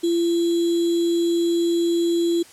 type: tone with sample-and-hold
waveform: sine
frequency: 340 Hz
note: F4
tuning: 46 cents flat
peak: -17 dBFS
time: 0.03-2.43 s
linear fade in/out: 10 ms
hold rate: 3675 Hz
effects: white hiss -47 dBFS RMS until 2.52 s + low-pass 10000 Hz 12 dB/octave